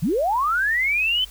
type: linear sweep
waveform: sine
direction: up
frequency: 128.6 to 3102 Hz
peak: -18 dBFS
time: 0.02-1.25 s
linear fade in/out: 10 ms
effects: added 50 Hz sine -42 dBFS peak until 1.3 s + white hiss -47 dBFS RMS until 1.3 s